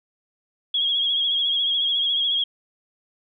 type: tone with vibrato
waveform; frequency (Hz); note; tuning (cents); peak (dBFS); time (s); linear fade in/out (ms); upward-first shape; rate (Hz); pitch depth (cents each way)
sine; 3298; G#7; -13; -19; 0.74-2.44; 5; sine; 14; 43
effects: none